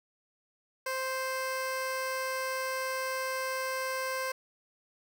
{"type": "tone", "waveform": "15% pulse", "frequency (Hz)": 523, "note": "C5", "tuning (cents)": -1, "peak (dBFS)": -25, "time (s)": [0.86, 4.32], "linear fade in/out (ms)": 5, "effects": []}